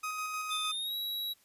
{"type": "tone with tremolo", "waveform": "30% pulse", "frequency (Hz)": 1256, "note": "D#6", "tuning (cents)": 16, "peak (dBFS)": -31, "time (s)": [0.03, 0.72], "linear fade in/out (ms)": 10, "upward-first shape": "square", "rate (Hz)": 6.5, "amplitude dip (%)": 25}
{"type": "tone with pitch glide", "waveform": "square", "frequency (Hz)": [3576, 3877], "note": ["A7", "B7"], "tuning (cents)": [27, -33], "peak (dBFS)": -34, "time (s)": [0.5, 1.34], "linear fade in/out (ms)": 20, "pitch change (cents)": 140, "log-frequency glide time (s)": [0.7, 0.95]}
{"effects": ["white hiss -66 dBFS RMS until 1.44 s", "resampled to 32000 Hz"]}